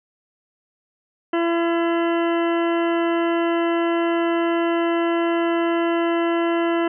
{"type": "harmonic tone", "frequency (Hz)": 337.4, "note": "E4", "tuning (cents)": 40, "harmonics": [1, 2, 3, 4, 5, 6, 8, 9], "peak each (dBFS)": [-19, -25, -29, -31, -33, -35, -37, -38], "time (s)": [1.33, 6.88], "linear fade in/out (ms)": 5, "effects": []}